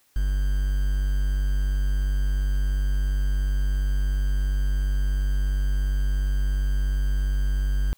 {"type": "tone with quantisation", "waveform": "triangle", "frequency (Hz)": 48.56, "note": "G1", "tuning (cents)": -16, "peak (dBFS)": -18, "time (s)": [0.16, 7.93], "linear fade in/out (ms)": 0, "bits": 7, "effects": ["white hiss -63 dBFS RMS until 7.97 s"]}